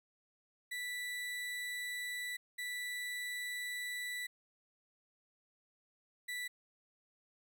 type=tone bursts at uneven times; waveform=35% pulse; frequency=1970 Hz; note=B6; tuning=5 cents flat; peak=-37 dBFS; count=3; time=0.71-2.37 / 2.58-4.27 / 6.28-6.48 s; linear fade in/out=10 ms; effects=none